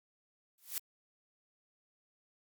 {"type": "noise with exponential growth", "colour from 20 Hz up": "blue", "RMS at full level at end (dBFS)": -33, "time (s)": [0.58, 0.78], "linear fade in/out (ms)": 1, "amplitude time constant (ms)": 43, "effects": ["Opus 48 kbps"]}